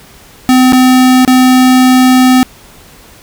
square tone with dropouts, 255.7 Hz, C4, 40 cents flat, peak -4 dBFS, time 0.49-2.43 s, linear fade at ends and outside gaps 0 ms, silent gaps 0.723-0.731 / 1.249-1.277 s, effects pink hiss -38 dBFS RMS until 3.22 s

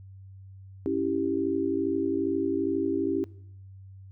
sine chord, C# diminished, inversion none, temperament equal, 277.2 / 329.6 / 392 Hz, C#4 / E4 / G4, 0 / 0 / 0 cents, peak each -29 dBFS, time 0.86-3.24 s, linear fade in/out 0 ms, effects noise-tail reverb RT60 0.7 s tail -22 dB re dry + added 96 Hz sine -44 dBFS peak until 4.11 s

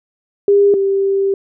sine tone pair in turn, 402.8 / 392.2 Hz, G4 / G4, +47 / +1 cents, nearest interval unison, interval 46 cents, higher first, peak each -7 / -12 dBFS, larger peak first, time 0.48-0.74 / 0.74-1.34 s, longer second, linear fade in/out 2 ms, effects none

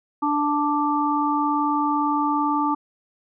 harmonic tone, 293.7 Hz, D4, in tune, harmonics 1 / 3 / 4, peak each -23 / -23 / -24 dBFS, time 0.22-2.75 s, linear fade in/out 10 ms, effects none

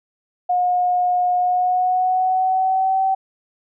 sine tone with pitch glide, 720 to 767.2 Hz, F#5 to G5, -47 to -37 cents, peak -15 dBFS, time 0.49-3.15 s, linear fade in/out 10 ms, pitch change +110 cents, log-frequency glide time 1.37-3.03 s, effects none

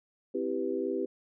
sine chord, C major seventh, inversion none, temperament equal, 261.6 / 329.6 / 392 / 493.9 Hz, C4 / E4 / G4 / B4, 0 / 0 / 0 / 0 cents, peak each -36 / -35 / -32 / -36 dBFS, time 0.34-1.06 s, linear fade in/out 10 ms, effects none

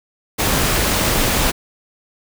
pink noise, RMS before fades -17 dBFS, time 0.38-1.52 s, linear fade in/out 20 ms, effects none

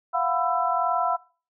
sine tone cluster, 689 / 731 / 998 / 1331 Hz, F5 / F#5 / B5 / E6, -24 / -21 / +18 / +16 cents, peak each -27 dBFS, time 0.13-1.17 s, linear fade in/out 20 ms, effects noise-tail reverb RT60 0.4 s tail -23 dB re dry

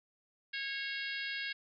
harmonic tone with a mistuned harmonic, 547 Hz, C#5, 23 cents flat, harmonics 3 / 4 / 5 / 6 / 7 / 8 / 9, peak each -40 / -42 / -44 / -46 / -47 / -48 / -49 dBFS, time 0.53-1.53 s, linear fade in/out 10 ms, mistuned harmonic 5, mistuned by +15 cents, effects none

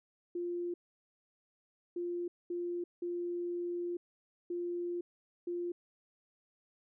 sine tone bursts at uneven times, 349.2 Hz, F4, in tune, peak -34 dBFS, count 6, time 0.35-0.74 / 1.96-2.28 / 2.5-2.84 / 3.02-3.97 / 4.5-5.01 / 5.47-5.72 s, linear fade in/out 5 ms, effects none

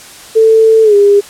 sine tone with pitch glide, 444.2 to 405 Hz, A4 to G#4, +16 to -43 cents, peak -3 dBFS, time 0.35-1.21 s, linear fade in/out 20 ms, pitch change -159 cents, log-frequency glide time 0.83-0.95 s, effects white hiss -33 dBFS RMS until 1.29 s + low-pass 10000 Hz 12 dB/octave

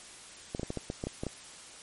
clicks, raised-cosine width 2 ms, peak -20 dBFS, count 10, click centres 0.549 / 0.596 / 0.632 / 0.704 / 0.773 / 0.901 / 1.039 / 1.07 / 1.235 / 1.267 s, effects white hiss -49 dBFS RMS until 1.82 s + MP3 48 kbps

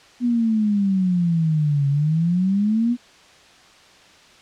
sine exponential two-way sweep, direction down then up, 246.9 to 138.59 to 246.9 Hz, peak -16 dBFS, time 0.2-2.97 s, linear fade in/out 50 ms, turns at 1.88 s, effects white hiss -49 dBFS RMS until 4.41 s + low-pass 5000 Hz 12 dB/octave

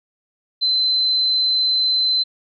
sine tone, 4062 Hz, B7, 48 cents sharp, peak -15 dBFS, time 0.61-2.24 s, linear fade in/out 20 ms, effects none

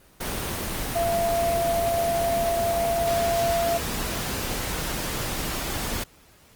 sine tone in noise, 680 Hz, F5, 46 cents flat, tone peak -21 dBFS, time 0.95-3.78 s, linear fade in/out 10 ms, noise pink, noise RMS -29 dBFS, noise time 0.2-6.04 s, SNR +5 dB, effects pink hiss -55 dBFS RMS until 6.55 s + Opus 24 kbps

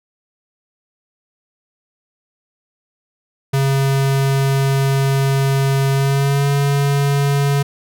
square tone with pitch glide, 136.5 to 140.99 Hz, C#3 to C#3, -26 to +30 cents, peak -14 dBFS, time 3.53-7.63 s, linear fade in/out 10 ms, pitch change +56 cents, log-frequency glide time 5.93-6.47 s, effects none

